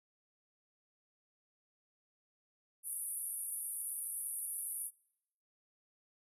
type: band-pass noise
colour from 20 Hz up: pink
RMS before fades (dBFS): -41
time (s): 2.83-4.91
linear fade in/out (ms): 50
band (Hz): 9400 to 12000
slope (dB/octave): 96
effects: noise-tail reverb RT60 0.8 s tail -25 dB re dry